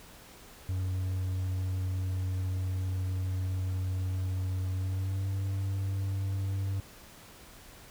triangle tone with pitch glide, 93 to 97.06 Hz, F#2 to G2, +9 to -17 cents, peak -27 dBFS, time 0.69-6.8 s, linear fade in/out 0 ms, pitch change +74 cents, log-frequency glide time 4.74-5.28 s, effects pink hiss -52 dBFS RMS until 7.9 s

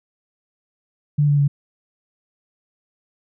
sine tone with pitch steps, 146.83 / 144.56 / 142.32 Hz, D3 / D3 / C#3, 0 / -27 / +46 cents, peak -13 dBFS, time 1.18-1.48 s, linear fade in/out 10 ms, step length 100 ms, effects none

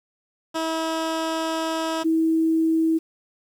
15% pulse / sine tone pair in turn, 323.1 / 323.1 Hz, E4 / E4, -35 / -35 cents, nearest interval unison, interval 0 cents, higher neither, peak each -17 dBFS, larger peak neither, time 0.54-2.04 / 2.04-2.99 s, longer first, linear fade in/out 20 ms, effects low-pass 9000 Hz 12 dB/octave + 8-bit

